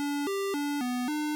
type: tone with pitch steps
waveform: square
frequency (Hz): 287.3 / 394.4 / 288.8 / 247.7 / 301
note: D4 / G4 / D4 / B3 / D4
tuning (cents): -38 / +11 / -29 / +5 / +43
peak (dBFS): -29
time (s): 0-1.35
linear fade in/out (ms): 0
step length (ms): 270
effects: none